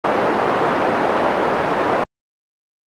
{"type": "band-pass noise", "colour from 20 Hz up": "pink", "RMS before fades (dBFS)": -17, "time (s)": [0.04, 2.04], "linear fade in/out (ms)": 5, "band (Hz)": [380, 1200], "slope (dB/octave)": 12, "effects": ["Opus 32 kbps"]}